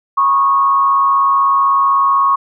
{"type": "tone with frequency modulation", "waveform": "sine", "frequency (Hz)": 1100, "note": "C#6", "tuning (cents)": -14, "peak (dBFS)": -9, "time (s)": [0.17, 2.36], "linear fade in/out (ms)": 10, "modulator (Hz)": 124, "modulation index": 0.52, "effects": []}